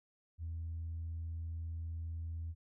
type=tone; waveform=sine; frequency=82.41 Hz; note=E2; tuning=in tune; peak=-37 dBFS; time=0.38-2.55 s; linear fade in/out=50 ms; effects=tanh soft clip ceiling -35 dBFS